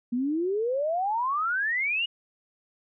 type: exponential sweep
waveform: sine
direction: up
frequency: 234 to 2919 Hz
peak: -24 dBFS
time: 0.12-2.06 s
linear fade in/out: 10 ms
effects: none